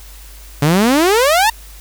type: exponential sweep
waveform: sawtooth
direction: up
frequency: 138.59 to 932.3 Hz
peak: -6 dBFS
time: 0.62-1.5 s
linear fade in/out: 5 ms
effects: added 50 Hz sine -35 dBFS peak until 1.8 s + white hiss -41 dBFS RMS until 1.8 s